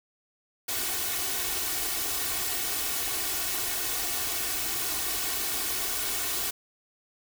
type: noise with comb filter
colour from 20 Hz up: white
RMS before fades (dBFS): -30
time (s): 0.68-6.51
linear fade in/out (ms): 10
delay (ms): 2.7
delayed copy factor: +0.75
effects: none